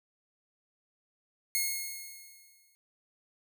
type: tone with exponential decay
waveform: 5% pulse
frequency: 2165 Hz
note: C#7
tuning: 41 cents flat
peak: -16 dBFS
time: 1.55-2.75 s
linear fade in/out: 0 ms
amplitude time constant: 260 ms
effects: none